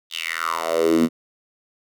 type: tone with high-pass filter sweep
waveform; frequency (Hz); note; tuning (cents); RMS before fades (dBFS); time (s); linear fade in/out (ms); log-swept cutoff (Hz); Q
10% pulse; 82.41; E2; 0; -21; 0.1-1.09; 50; 3500 to 210; 5.2
effects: none